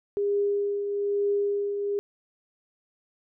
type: tone with tremolo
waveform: sine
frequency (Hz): 405.4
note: G#4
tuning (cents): -42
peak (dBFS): -21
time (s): 0.17-1.99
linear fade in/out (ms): 0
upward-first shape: triangle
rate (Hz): 1.1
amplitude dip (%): 50
effects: none